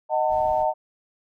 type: chord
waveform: sine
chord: D# diminished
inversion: none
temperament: just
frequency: 622.3 / 746.7 / 896 Hz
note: D#5 / F#5 / A5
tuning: 0 / +16 / +31 cents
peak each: -23 / -24 / -24 dBFS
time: 0.09-0.74 s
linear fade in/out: 50 ms
type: noise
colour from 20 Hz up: brown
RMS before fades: -41 dBFS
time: 0.28-0.66 s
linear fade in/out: 50 ms
effects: none